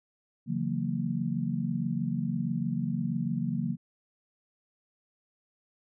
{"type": "chord", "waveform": "sine", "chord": "F# dominant seventh", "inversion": "second", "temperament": "just", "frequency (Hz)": [138.75, 166.5, 185, 231.2], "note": ["C#3", "E3", "F#3", "A#3"], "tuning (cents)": [2, 18, 0, -14], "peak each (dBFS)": [-34, -33, -34, -32], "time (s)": [0.46, 3.77], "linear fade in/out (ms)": 50, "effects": []}